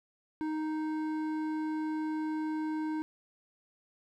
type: tone with hard clipping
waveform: sine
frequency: 311.1 Hz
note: D#4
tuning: in tune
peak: -33 dBFS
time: 0.41-3.02 s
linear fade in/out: 0 ms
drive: 10 dB
effects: none